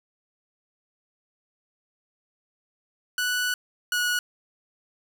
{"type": "tone pair in turn", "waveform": "sawtooth", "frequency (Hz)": [1480, 1461.3], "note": ["F#6", "F#6"], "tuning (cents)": [0, -22], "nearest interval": "unison", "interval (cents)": 22, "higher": "first", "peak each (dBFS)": [-20, -19], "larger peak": "second", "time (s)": [[3.18, 3.54], [3.92, 4.19]], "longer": "first", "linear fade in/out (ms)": 2, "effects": []}